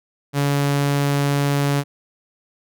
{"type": "tone", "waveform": "sawtooth", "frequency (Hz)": 142, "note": "C#3", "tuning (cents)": 42, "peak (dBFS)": -13, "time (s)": [0.33, 1.84], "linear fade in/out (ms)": 50, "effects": []}